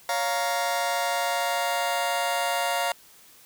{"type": "chord", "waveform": "sawtooth", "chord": "Bb minor", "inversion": "first", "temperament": "just", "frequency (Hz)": [559.4, 699.2, 932.3], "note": ["Db5", "F5", "Bb5"], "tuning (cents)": [16, 2, 0], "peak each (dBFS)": [-27, -23, -25], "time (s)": [0.09, 2.92], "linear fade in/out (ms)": 2, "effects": ["white hiss -53 dBFS RMS until 3.45 s"]}